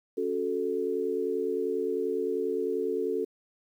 sine chord, F# minor, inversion second, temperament equal, 277.2 / 370 / 440 Hz, C#4 / F#4 / A4, 0 / 0 / 0 cents, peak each -35 / -31 / -29 dBFS, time 0.17-3.25 s, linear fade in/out 10 ms, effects 10-bit

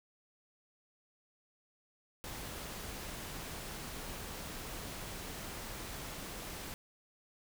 pink noise, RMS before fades -44 dBFS, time 2.24-6.74 s, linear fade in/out 0 ms, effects none

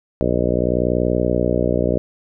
harmonic tone, 60.7 Hz, B1, 29 cents flat, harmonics 1 / 2 / 3 / 4 / 5 / 6 / 7 / 8 / 9 / 10, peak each -25 / -25 / -25 / -25 / -25 / -25 / -25 / -25 / -25 / -25 dBFS, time 0.21-1.98 s, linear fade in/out 0 ms, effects none

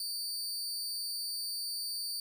sawtooth tone with amplitude modulation, 4598 Hz, D8, 37 cents flat, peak -29 dBFS, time 0-2.2 s, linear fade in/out 2 ms, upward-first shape sine, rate 279 Hz, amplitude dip 70%, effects none

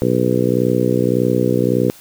harmonic tone, 61.74 Hz, B1, in tune, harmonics 2 / 3 / 4 / 5 / 6 / 7 / 8, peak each -21 / -21 / -21 / -21 / -21 / -21 / -21 dBFS, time 0.02-1.9 s, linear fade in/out 0 ms, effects white hiss -43 dBFS RMS until 2 s

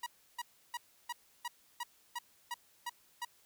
sawtooth tone bursts, 961 Hz, B5, 48 cents flat, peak -33 dBFS, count 10, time 0.03-3.25 s, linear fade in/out 5 ms, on 34 ms, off 320 ms, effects white hiss -67 dBFS RMS until 3.45 s

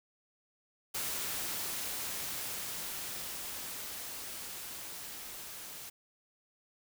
white noise with level ramp, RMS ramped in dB -36 to -46 dBFS, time 0.94-5.9 s, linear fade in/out 10 ms, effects none

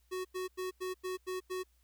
square tone bursts, 370 Hz, F#4, in tune, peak -36 dBFS, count 7, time 0.11-1.636 s, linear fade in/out 20 ms, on 140 ms, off 91 ms, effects added 60 Hz sine -67 dBFS peak until 1.83 s + white hiss -75 dBFS RMS until 1.83 s

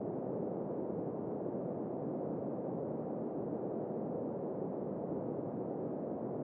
white band-pass noise, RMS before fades -39 dBFS, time 0-6.43 s, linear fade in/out 5 ms, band 140 to 560 Hz, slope 24 dB/octave, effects none

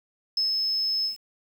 sine tone with ADSR envelope, 5200 Hz, E8, 24 cents flat, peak -21 dBFS, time 0.37-1.17 s, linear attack 3 ms, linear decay 140 ms, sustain -2 dB, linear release 120 ms, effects 8-bit

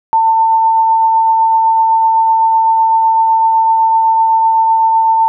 sine tone with tremolo, 896 Hz, A5, 31 cents sharp, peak -6 dBFS, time 0.13-5.28 s, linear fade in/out 0 ms, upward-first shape triangle, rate 7.9 Hz, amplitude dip 25%, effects none

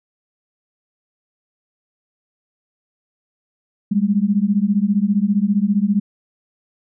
sine beating tone pair, 196 / 211 Hz, G3 / G#3, 0 / +28 cents, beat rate 15 Hz, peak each -17 dBFS, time 3.91-6 s, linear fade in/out 10 ms, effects none

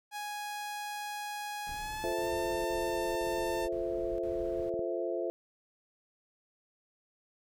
sawtooth tone with pitch glide, 830.6 to 895.4 Hz, G#5 to A5, 0 to +30 cents, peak -33 dBFS, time 0.11-3.69 s, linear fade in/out 50 ms, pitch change +130 cents, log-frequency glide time 1.71-2.29 s
brown noise bursts, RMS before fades -47 dBFS, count 6, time 1.67-4.695 s, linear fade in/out 0 ms, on 460 ms, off 53 ms
sine chord, F major seventh, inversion none, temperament equal, 349.2 / 440 / 523.3 / 659.3 Hz, F4 / A4 / C5 / E5, 0 / 0 / 0 / 0 cents, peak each -35 / -38 / -37 / -37 dBFS, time 2.04-5.3 s, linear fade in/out 0 ms
clicks, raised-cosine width 2 ms, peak -30 dBFS, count 2, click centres 4.74 / 4.793 s
effects none

